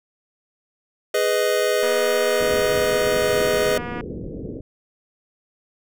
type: chord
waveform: square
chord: G# minor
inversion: none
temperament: just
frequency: 415.3 / 498.4 / 623 Hz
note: G#4 / B4 / D#5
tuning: 0 / +16 / +2 cents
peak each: -23 dBFS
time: 1.14-3.78 s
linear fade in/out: 5 ms
type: click train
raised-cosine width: 0.5 ms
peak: -18 dBFS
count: 526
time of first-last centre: 1.83-4.008 s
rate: 241 Hz
type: low-pass noise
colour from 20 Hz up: white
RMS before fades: -32 dBFS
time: 2.4-4.61 s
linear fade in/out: 5 ms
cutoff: 480 Hz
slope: 48 dB/octave
effects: none